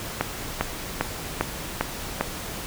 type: click train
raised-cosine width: 0.5 ms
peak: -6 dBFS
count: 6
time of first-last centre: 0.21-2.21 s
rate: 2.5 Hz
effects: pink hiss -34 dBFS RMS until 2.66 s